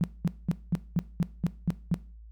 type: tone bursts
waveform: sine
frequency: 171.9 Hz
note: F3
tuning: 27 cents flat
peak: -21 dBFS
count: 9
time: 0.01-1.942 s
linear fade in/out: 0 ms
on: 28 ms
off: 210 ms
effects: noise-tail reverb RT60 0.4 s tail -19 dB re dry + added 55 Hz sine -45 dBFS peak until 2.31 s